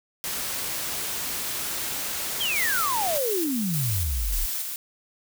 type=noise; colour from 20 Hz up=white; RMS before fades=-30 dBFS; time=0.24-3.18 s; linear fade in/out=0 ms
type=exponential sweep; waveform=sine; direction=down; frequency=3333 to 31.7 Hz; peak=-24 dBFS; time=2.4-4.46 s; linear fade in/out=10 ms
type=noise with tremolo; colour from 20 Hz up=blue; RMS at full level=-29 dBFS; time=2.56-4.76 s; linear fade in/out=0 ms; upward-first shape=square; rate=1.7 Hz; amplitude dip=35%
effects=none